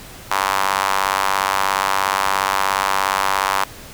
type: tone with high-pass filter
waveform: sawtooth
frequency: 97 Hz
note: G2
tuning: 18 cents flat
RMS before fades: -19 dBFS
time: 0.31-3.64 s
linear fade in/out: 0 ms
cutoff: 1000 Hz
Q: 2.7
effects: pink hiss -38 dBFS RMS until 3.93 s